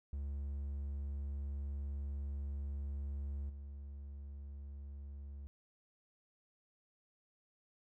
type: tone with level steps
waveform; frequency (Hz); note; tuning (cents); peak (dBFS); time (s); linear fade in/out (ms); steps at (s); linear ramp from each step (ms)
triangle; 70.3; C#2; +25; -36 / -43; 0.13-5.47; 0; 3.49; 10
effects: none